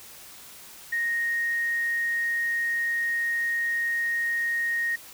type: tone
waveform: triangle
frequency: 1864.7 Hz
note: A#6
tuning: in tune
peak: -20 dBFS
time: 0.92-4.96 s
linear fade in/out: 10 ms
effects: tanh soft clip ceiling -22 dBFS + white hiss -46 dBFS RMS until 5.13 s